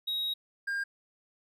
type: tone pair in turn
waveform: triangle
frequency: 3800 / 1607.4 Hz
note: A#7 / G6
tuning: +33 / +43 cents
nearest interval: octave + minor third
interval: 1490 cents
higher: first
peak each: -28 dBFS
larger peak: neither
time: 0.07-0.34 / 0.67-0.84 s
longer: first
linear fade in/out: 10 ms
effects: none